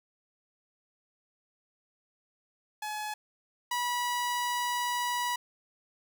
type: tone pair in turn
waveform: sawtooth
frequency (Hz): 849 / 973.7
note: G#5 / B5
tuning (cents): +38 / -25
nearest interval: major second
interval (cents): 237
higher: second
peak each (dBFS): -30 / -25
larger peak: second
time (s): 2.82-3.14 / 3.71-5.36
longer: second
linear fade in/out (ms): 5
effects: 11-bit